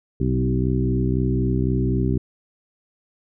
harmonic tone with a mistuned harmonic, 63.9 Hz, C2, 40 cents flat, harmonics 1 / 2 / 3 / 4 / 5 / 6, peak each -24 / -22 / -27 / -26 / -28 / -28 dBFS, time 0.2-2.18 s, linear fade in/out 5 ms, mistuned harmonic 3, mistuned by -19 cents, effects none

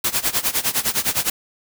white noise with tremolo, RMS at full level -18 dBFS, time 0.04-1.3 s, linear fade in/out 5 ms, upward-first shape sine, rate 9.8 Hz, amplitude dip 90%, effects none

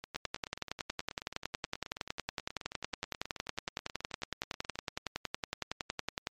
two click trains, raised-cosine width 0.2 ms, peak -16 / -24 dBFS, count 67 / 45, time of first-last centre 0.16-6.271 / 0.04-4.756 s, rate 10.8 / 9.33 Hz, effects MP3 64 kbps

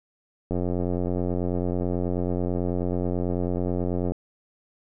click train, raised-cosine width 2 ms, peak -14 dBFS, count 323, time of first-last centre 0.51-4.12 s, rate 89.2 Hz, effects none

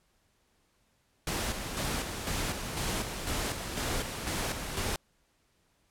pink noise with tremolo, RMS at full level -32 dBFS, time 1.27-4.96 s, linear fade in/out 2 ms, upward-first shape square, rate 2 Hz, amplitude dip 45%, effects pink hiss -71 dBFS RMS until 5.9 s + low-pass 12000 Hz 12 dB/octave

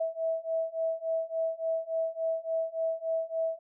sine beating tone pair, 650 / 653.5 Hz, E5 / E5, -24 / -15 cents, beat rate 3.5 Hz, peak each -32 / -31 dBFS, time 0-3.59 s, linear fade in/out 10 ms, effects none

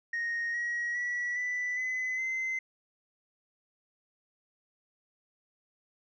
sine tone with pitch steps, 1864.7 / 1902.8 / 1941.6 / 1981.3 / 2022 / 2063 Hz, A#6 / A#6 / B6 / B6 / B6 / C7, 0 / +35 / -30 / +5 / +40 / -25 cents, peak -28 dBFS, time 0.13-2.59 s, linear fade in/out 5 ms, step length 410 ms, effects tanh soft clip ceiling -28 dBFS

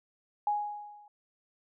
sine tone with level ramp, 830.6 Hz, G#5, in tune, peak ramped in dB -24 to -54 dBFS, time 0.47-1.08 s, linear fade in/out 2 ms, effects none

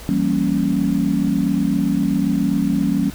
sine chord, E diminished seventh, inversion none, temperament equal with one note detuned, 168.47 / 196 / 233.1 / 277.2 Hz, E3 / G3 / Bb3 / Db4, +38 / 0 / 0 / 0 cents, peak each -23 / -20 / -22 / -20 dBFS, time 0.09-3.1 s, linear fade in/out 0 ms, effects added 60 Hz sine -38 dBFS peak until 3.14 s + pink hiss -38 dBFS RMS until 3.14 s

